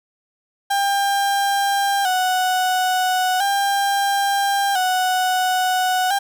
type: tone with vibrato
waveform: 35% pulse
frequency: 768 Hz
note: G5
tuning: 36 cents flat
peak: -15 dBFS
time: 0.7-6.19 s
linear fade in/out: 10 ms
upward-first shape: square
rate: 0.37 Hz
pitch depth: 66 cents each way
effects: none